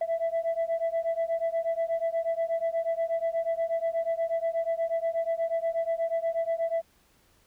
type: beating tone pair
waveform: sine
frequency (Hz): 659.3 / 667.6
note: E5 / E5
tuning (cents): 0 / +22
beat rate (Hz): 8.3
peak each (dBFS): -27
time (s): 0.01-6.82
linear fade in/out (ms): 5
effects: tanh soft clip ceiling -22 dBFS + pink hiss -64 dBFS RMS until 7.46 s